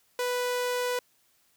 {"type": "tone", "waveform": "sawtooth", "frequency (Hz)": 493.9, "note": "B4", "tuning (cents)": 0, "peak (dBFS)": -23, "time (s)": [0.19, 0.99], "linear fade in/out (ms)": 2, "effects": ["white hiss -67 dBFS RMS until 1.56 s"]}